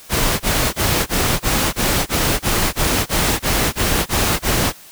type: noise bursts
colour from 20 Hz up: pink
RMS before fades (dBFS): -17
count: 14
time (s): 0.09-4.729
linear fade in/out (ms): 50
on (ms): 310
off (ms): 23
effects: white hiss -42 dBFS RMS until 4.91 s